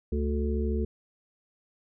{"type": "harmonic tone with a mistuned harmonic", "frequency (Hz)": 73.42, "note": "D2", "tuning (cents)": 0, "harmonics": [1, 3, 5, 6], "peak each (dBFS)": [-27, -32, -34, -35], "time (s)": [0.12, 0.85], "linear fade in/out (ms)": 5, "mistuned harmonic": 1, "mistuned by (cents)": -54, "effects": []}